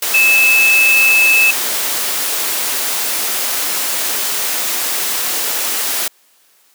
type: tone in noise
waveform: sine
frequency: 2612 Hz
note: E7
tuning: 17 cents flat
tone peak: -8 dBFS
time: 0.14-1.51 s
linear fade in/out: 5 ms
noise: white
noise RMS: -18 dBFS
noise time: 0.02-6.08 s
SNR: +7 dB
effects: white hiss -53 dBFS RMS until 6.74 s + high-pass 300 Hz 12 dB/octave